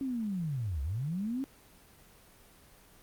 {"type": "linear two-way sweep", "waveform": "sine", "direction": "down then up", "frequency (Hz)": [277.2, 63.8, 277.2], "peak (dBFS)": -31, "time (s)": [0.01, 1.44], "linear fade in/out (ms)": 0, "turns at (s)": 0.82, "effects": ["pink hiss -58 dBFS RMS until 3.02 s", "Opus 24 kbps"]}